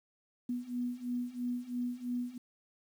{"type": "beating tone pair", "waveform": "sine", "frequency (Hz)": [243.2, 246.2], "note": ["B3", "B3"], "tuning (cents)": [-26, -5], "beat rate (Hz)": 3, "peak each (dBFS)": [-38, -36], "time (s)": [0.49, 2.38], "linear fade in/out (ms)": 5, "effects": ["10-bit"]}